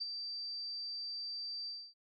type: tone with ADSR envelope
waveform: sine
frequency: 4666 Hz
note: D8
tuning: 12 cents flat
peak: -34 dBFS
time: 0-1.94 s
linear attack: 18 ms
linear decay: 23 ms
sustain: -5 dB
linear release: 270 ms
effects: none